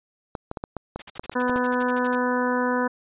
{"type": "clicks", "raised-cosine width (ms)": 1, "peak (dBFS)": -16, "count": 10, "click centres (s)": [0.352, 0.514, 0.572, 0.639, 0.767, 0.96, 1.195, 1.296, 1.496, 1.56]}
{"type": "noise bursts", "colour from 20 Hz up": "white", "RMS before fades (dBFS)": -36, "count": 15, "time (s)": [0.99, 2.154], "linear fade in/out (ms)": 5, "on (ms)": 30, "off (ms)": 51}
{"type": "harmonic tone", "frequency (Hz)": 248.9, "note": "B3", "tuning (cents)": 14, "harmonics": [1, 2, 3, 4, 5, 6, 7], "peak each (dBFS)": [-25, -26, -35, -27, -35, -30, -34], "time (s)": [1.35, 2.88], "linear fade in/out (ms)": 10}
{"effects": ["resampled to 8000 Hz"]}